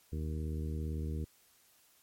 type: harmonic tone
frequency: 77.7 Hz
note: D#2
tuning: 2 cents flat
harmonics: 1 / 2 / 3 / 4 / 5 / 6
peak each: -35 / -41 / -45 / -47 / -49 / -51 dBFS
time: 0.12-1.25 s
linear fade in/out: 10 ms
effects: white hiss -66 dBFS RMS until 2.02 s + MP3 64 kbps